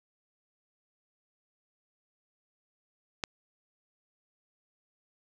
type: click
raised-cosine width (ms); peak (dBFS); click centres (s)
0.2; -13; 3.238
effects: none